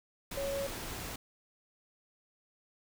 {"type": "tone in noise", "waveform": "sine", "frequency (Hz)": 554.4, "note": "C#5", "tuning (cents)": 0, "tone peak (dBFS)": -33, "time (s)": [0.37, 0.67], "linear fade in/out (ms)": 5, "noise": "pink", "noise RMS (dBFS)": -41, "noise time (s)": [0.31, 1.16], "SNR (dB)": 5, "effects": []}